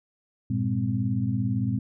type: tone cluster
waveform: sine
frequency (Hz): 100.5 / 118.2 / 201.2 / 256.6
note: G2 / A#2 / G3 / C4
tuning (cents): +44 / +24 / +45 / -34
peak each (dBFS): -32 / -26 / -29 / -30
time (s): 0.5-1.79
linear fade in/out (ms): 5
effects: none

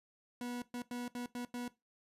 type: tone bursts at uneven times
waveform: 40% pulse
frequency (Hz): 243.7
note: B3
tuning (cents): -23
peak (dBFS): -38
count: 6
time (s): 0.41-0.62 / 0.74-0.82 / 0.91-1.08 / 1.15-1.26 / 1.35-1.45 / 1.54-1.68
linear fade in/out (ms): 2
effects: noise-tail reverb RT60 0.2 s tail -17 dB re dry + resampled to 32000 Hz

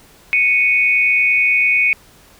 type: tone pair together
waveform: sine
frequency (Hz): 2217 / 2488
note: C#7 / D#7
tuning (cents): 0 / -1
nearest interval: major second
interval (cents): 199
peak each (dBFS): -14 / -14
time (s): 0.33-1.93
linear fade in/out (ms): 0
effects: pink hiss -47 dBFS RMS until 2.39 s

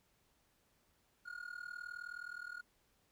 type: tone with amplitude modulation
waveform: triangle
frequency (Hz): 1433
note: F6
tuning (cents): +44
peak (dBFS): -39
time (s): 1.25-2.62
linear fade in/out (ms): 20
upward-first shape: sine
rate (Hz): 39.4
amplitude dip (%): 90
effects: pink hiss -75 dBFS RMS until 3.11 s

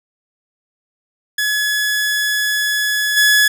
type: tone with level steps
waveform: sawtooth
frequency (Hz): 1698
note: G#6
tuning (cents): +38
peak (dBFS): -12 / -6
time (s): 1.38-3.48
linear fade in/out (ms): 5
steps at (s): 3.16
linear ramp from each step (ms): 20
effects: none

